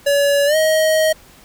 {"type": "tone with pitch glide", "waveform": "square", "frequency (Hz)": [568, 630.2], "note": ["C#5", "D#5"], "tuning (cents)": [42, 22], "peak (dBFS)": -13, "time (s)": [0.06, 1.13], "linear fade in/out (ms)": 10, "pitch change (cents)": 180, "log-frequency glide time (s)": [0.46, 0.56], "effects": ["pink hiss -46 dBFS RMS until 1.44 s"]}